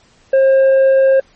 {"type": "tone with tanh clipping", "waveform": "sine", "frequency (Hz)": 535, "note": "C5", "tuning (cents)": 38, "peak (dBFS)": -8, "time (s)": [0.33, 1.2], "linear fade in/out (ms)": 5, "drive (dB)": 4, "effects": ["pink hiss -51 dBFS RMS until 1.35 s", "MP3 32 kbps"]}